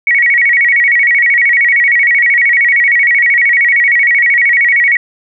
sine tone with vibrato, 2064 Hz, C7, 24 cents flat, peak -6 dBFS, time 0.07-4.97 s, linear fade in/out 2 ms, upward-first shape square, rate 13 Hz, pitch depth 130 cents each way, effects none

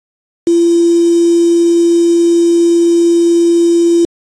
sine tone with quantisation, 340 Hz, F4, 46 cents flat, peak -6 dBFS, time 0.47-4.05 s, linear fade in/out 2 ms, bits 4, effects low-pass 8000 Hz 12 dB/octave + AAC 32 kbps

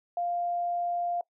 sine tone, 698.5 Hz, F5, in tune, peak -27 dBFS, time 0.17-1.21 s, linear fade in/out 2 ms, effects noise-tail reverb RT60 0.1 s tail -22 dB re dry

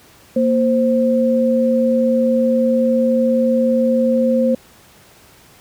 sine tone pair together, 233.6 / 523.3 Hz, A#3 / C5, +4 / 0 cents, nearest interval octave + major second, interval 1396 cents, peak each -15 dBFS, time 0.36-4.55 s, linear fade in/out 5 ms, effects pink hiss -47 dBFS RMS until 5.6 s + high-pass 60 Hz 12 dB/octave

